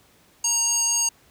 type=tone with band-pass filter; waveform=square; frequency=932.3 Hz; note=A#5; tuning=in tune; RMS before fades=-22 dBFS; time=0.44-1.09 s; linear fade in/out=5 ms; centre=7100 Hz; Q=9.7; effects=pink hiss -57 dBFS RMS until 1.3 s + high-pass 60 Hz 12 dB/octave